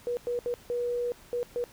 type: tone bursts at uneven times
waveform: sine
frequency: 483.5 Hz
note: B4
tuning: 37 cents flat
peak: -27 dBFS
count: 6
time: 0.07-0.17 / 0.27-0.39 / 0.46-0.54 / 0.7-1.12 / 1.33-1.43 / 1.56-1.64 s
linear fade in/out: 0 ms
effects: pink hiss -54 dBFS RMS until 1.72 s